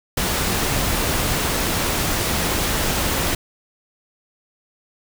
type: noise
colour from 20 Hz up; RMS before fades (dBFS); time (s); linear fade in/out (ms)
pink; -21; 0.17-3.35; 5
effects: none